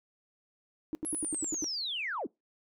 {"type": "tone bursts", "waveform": "sine", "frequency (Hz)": 311.1, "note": "D#4", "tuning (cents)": 0, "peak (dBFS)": -30, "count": 8, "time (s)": [0.93, 1.643], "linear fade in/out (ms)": 0, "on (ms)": 20, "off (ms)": 79}
{"type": "linear sweep", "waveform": "sine", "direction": "down", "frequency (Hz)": [11175, 185], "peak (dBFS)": -32, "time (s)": [1.05, 2.27], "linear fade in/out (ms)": 10}
{"effects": ["noise-tail reverb RT60 0.2 s tail -24 dB re dry", "tanh soft clip ceiling -24 dBFS"]}